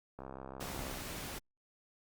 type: click train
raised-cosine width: 1 ms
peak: -31 dBFS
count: 53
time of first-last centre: 0.19-0.973 s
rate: 66.4 Hz
type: noise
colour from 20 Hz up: pink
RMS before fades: -43 dBFS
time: 0.6-1.39 s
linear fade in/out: 10 ms
effects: Opus 48 kbps